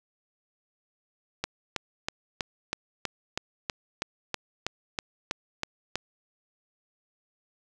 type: click train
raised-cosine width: 0.2 ms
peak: -11 dBFS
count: 15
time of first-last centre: 1.44-5.956 s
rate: 3.1 Hz
effects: none